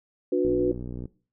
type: chord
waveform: sine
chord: B minor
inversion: first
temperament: equal with one note detuned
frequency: 293.7 / 363.2 / 493.9 Hz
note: D4 / F#4 / B4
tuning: 0 / -32 / 0 cents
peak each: -26 / -23 / -27 dBFS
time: 0.32-0.72 s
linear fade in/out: 5 ms
type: click train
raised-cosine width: 3 ms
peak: -23 dBFS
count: 38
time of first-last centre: 0.45-1.056 s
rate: 61.1 Hz
effects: noise-tail reverb RT60 0.4 s tail -20 dB re dry